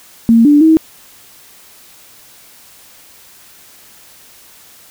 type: tone with pitch steps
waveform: sine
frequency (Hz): 229.3 / 292.6 / 319.2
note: A#3 / D4 / D#4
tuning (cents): -28 / -6 / +44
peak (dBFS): -4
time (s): 0.29-0.77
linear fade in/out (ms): 0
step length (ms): 160
effects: white hiss -42 dBFS RMS until 4.9 s